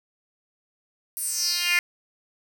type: tone with high-pass filter sweep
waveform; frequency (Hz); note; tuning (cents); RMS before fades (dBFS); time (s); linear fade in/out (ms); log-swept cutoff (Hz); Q
10% pulse; 351.3; F4; +10; -25; 1.17-1.79; 0; 11000 to 2100; 4
effects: none